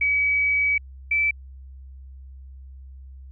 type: tone pair in turn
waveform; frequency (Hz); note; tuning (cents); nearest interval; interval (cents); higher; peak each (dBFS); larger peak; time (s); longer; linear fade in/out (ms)
sine; 2277 / 2319; C#7 / D7; +46 / -22; unison; 32; second; -18; neither; 0.01-0.78 / 1.11-1.31; first; 5
effects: added 66 Hz sine -39 dBFS peak until 3.31 s